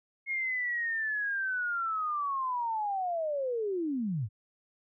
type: linear sweep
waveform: sine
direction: down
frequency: 2163 to 92.1 Hz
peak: -29 dBFS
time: 0.26-4.29 s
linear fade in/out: 50 ms
effects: none